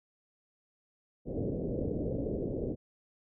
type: low-pass noise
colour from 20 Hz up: white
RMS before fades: -34 dBFS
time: 1.25-2.76 s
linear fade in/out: 50 ms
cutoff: 530 Hz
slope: 48 dB/octave
effects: none